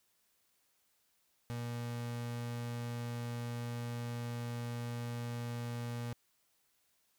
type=tone; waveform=35% pulse; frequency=119.2 Hz; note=A#2; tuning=39 cents sharp; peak=-36 dBFS; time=1.5-6.13 s; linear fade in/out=0 ms; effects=white hiss -75 dBFS RMS until 7.18 s